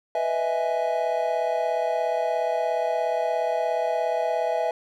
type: chord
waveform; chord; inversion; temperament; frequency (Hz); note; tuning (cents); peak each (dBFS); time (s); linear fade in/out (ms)
triangle; E major seventh; second; equal; 493.9 / 622.3 / 659.3 / 830.6; B4 / D#5 / E5 / G#5; 0 / 0 / 0 / 0; -28 / -28 / -23 / -27; 0.15-4.71; 2
effects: none